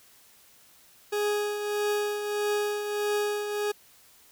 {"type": "tone with tremolo", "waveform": "40% pulse", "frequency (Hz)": 415.3, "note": "G#4", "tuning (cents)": 0, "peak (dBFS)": -23, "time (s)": [1.12, 3.72], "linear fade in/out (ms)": 10, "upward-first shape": "triangle", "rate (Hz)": 1.6, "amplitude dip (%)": 55, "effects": ["white hiss -57 dBFS RMS until 4.31 s"]}